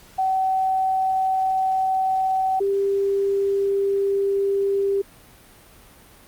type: tone pair in turn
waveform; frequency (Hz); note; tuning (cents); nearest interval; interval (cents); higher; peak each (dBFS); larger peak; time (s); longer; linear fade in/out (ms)
sine; 760 / 395.9; F#5 / G4; +46 / +17; major seventh; 1129; first; -18; neither; 0.18-2.6 / 2.6-5.02; neither; 10
effects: pink hiss -49 dBFS RMS until 6.27 s + Opus 48 kbps